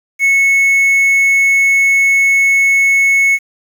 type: tone with quantisation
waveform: triangle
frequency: 2200 Hz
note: C#7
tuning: 14 cents flat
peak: -6 dBFS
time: 0.19-3.39 s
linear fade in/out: 50 ms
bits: 6
effects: none